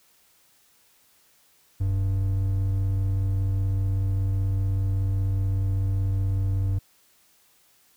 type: tone pair together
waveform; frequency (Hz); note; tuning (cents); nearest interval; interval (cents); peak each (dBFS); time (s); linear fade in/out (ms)
triangle; 40.61 / 96.8; E1 / G2; -25 / -21; octave + minor third; 1504; -28 / -20; 1.8-6.79; 10
effects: white hiss -61 dBFS RMS until 7.96 s